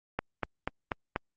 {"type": "click train", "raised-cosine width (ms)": 0.5, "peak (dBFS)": -14, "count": 5, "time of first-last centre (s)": [0.19, 1.161], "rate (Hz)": 4.12, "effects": ["Opus 48 kbps"]}